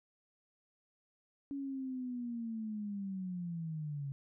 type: linear sweep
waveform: sine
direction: down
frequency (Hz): 281.3 to 136.7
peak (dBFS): -37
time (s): 1.51-4.12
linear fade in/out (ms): 0
effects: none